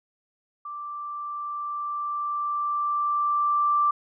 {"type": "tone with level ramp", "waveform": "sine", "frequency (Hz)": 1174.7, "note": "D6", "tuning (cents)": 0, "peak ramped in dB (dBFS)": [-33, -18], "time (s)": [0.65, 3.91], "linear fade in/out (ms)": 5, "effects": []}